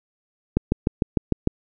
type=click train; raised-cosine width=3 ms; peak=-5 dBFS; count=7; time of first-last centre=0.57-1.474 s; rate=6.64 Hz; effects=none